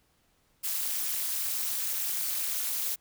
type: noise with amplitude modulation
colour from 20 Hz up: blue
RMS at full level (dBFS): -27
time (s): 0.63-2.96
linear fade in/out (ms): 20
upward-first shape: sine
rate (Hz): 226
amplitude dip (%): 100
effects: pink hiss -69 dBFS RMS until 3 s